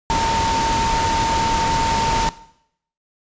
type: tone in noise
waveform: sine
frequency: 908 Hz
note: A#5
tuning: 46 cents flat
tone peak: -17 dBFS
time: 0.1-2.29 s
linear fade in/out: 0 ms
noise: pink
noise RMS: -22 dBFS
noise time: 0.1-2.29 s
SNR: +2 dB
effects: noise-tail reverb RT60 0.7 s tail -17 dB re dry + resampled to 16000 Hz